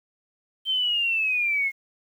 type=linear sweep; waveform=sine; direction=down; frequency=3136 to 2141 Hz; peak=-21 dBFS; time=0.65-1.72 s; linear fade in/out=50 ms; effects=9-bit